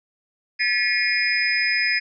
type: tone cluster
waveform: sine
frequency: 1731 / 1939 / 2161 / 2434 / 5040 Hz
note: A6 / B6 / C#7 / D#7 / D#8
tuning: -29 / -32 / -45 / -39 / +21 cents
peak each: -25 dBFS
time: 0.59-2 s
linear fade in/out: 20 ms
effects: none